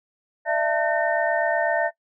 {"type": "tone cluster", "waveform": "sine", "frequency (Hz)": [603, 671, 895, 1522, 1821], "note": ["D5", "E5", "A5", "F#6", "A#6"], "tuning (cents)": [46, 31, 29, 48, -41], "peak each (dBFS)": [-26, -23, -28, -32, -26], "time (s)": [0.45, 1.91], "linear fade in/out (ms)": 50, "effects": ["noise-tail reverb RT60 0.1 s tail -19 dB re dry"]}